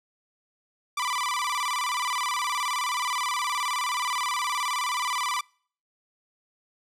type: tone with vibrato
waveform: sawtooth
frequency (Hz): 1080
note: C#6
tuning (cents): -45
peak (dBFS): -22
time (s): 0.97-5.41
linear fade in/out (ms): 5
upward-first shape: square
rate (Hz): 19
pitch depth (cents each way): 140
effects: noise-tail reverb RT60 0.5 s tail -26 dB re dry + low-pass 11000 Hz 12 dB/octave